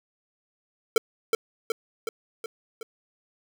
square tone with echo, 451.6 Hz, A4, 45 cents sharp, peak -16 dBFS, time 0.96-0.98 s, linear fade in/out 2 ms, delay 370 ms, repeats 5, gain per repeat -4 dB, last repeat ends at 2.83 s, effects none

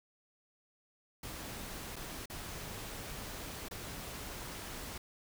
pink noise with dropouts, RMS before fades -44 dBFS, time 1.23-4.98 s, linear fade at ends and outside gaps 5 ms, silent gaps 1.959-1.963 / 2.258-2.298 / 3.685-3.71 s, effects none

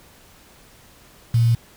sine tone with quantisation, 116.6 Hz, A#2, 1 cent sharp, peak -13 dBFS, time 1.34-1.55 s, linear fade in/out 5 ms, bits 6, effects pink hiss -50 dBFS RMS until 1.76 s

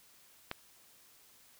click, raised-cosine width 0.3 ms, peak -20 dBFS, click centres 0.514 s, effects white hiss -62 dBFS RMS until 1.59 s

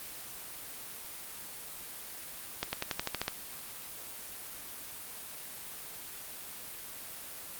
accelerating click train, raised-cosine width 0.2 ms, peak -13 dBFS, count 9, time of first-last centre 2.63-3.281 s, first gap 100 ms, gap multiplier 0.94, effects white hiss -44 dBFS RMS until 7.59 s + Opus 32 kbps

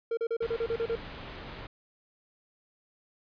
triangle tone bursts, 460.2 Hz, A#4, 22 cents flat, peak -25 dBFS, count 9, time 0.11-0.956 s, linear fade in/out 5 ms, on 62 ms, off 36 ms
pink low-pass noise, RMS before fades -43 dBFS, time 0.42-1.67 s, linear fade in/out 5 ms, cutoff 3900 Hz, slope 24 dB/octave
effects resampled to 11025 Hz

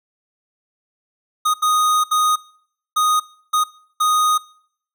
square tone bursts at uneven times, 1242 Hz, D#6, 3 cents flat, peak -15 dBFS, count 6, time 1.45-1.54 / 1.62-2.04 / 2.11-2.36 / 2.96-3.2 / 3.53-3.64 / 4-4.38 s, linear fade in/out 10 ms, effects noise-tail reverb RT60 0.6 s tail -21 dB re dry

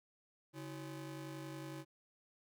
35% pulse ring-modulated tone, 231.7 Hz, A#3, 10 cents flat, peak -40 dBFS, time 0.53-1.85 s, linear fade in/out 50 ms, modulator 90.4 Hz, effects none

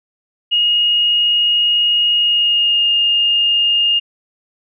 sine tone with pitch glide, 2869 to 2831 Hz, F7 to F7, +46 to +23 cents, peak -11 dBFS, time 0.51-4 s, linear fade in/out 20 ms, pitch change -23 cents, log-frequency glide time 2.15-2.9 s, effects none

